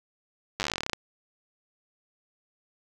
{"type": "slowing click train", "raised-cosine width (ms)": 0.2, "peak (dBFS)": -11, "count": 18, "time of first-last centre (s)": [0.6, 0.933], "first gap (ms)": 9, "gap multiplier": 1.09, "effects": []}